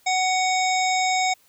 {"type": "harmonic tone", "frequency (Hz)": 745, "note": "F#5", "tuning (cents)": 12, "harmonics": [1, 3, 5, 7, 9, 10], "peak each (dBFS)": [-21, -25, -30, -33, -33, -32], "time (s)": [0.06, 1.34], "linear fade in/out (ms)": 10, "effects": ["white hiss -59 dBFS RMS until 1.48 s"]}